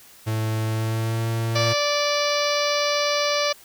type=tone with pitch glide; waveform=45% pulse; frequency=110 to 113.88 Hz; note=A2 to A#2; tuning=0 to -40 cents; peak=-22 dBFS; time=0.26-1.74 s; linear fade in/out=20 ms; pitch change=+60 cents; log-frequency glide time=0.66-1.27 s
type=harmonic tone; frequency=584 Hz; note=D5; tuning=10 cents flat; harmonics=1 / 2 / 3 / 4 / 5 / 6 / 7 / 8 / 9 / 10; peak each=-23 / -27 / -32 / -29 / -33 / -33 / -31 / -30 / -33 / -34 dBFS; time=1.55-3.53 s; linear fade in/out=10 ms
effects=white hiss -49 dBFS RMS until 3.64 s